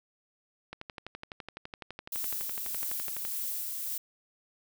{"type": "click train", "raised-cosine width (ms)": 0.3, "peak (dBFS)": -24, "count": 31, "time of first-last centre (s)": [0.73, 3.251], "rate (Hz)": 11.9}
{"type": "noise with tremolo", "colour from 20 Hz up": "violet", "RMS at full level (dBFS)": -34, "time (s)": [2.12, 3.98], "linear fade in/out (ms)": 5, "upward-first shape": "sine", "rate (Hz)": 1.7, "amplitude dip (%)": 25}
{"effects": []}